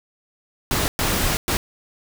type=noise bursts at uneven times; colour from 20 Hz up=pink; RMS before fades=-21 dBFS; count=3; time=0.71-0.88 / 0.99-1.37 / 1.48-1.57 s; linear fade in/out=0 ms; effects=none